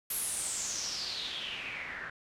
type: noise with low-pass filter sweep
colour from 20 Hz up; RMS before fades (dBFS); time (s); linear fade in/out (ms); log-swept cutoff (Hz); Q
white; -37; 0.1-2.1; 5; 12000 to 1600; 5.7
effects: none